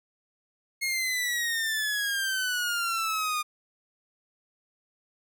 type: exponential sweep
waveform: sawtooth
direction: down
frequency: 2163 to 1214 Hz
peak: -23 dBFS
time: 0.81-3.43 s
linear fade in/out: 20 ms
effects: none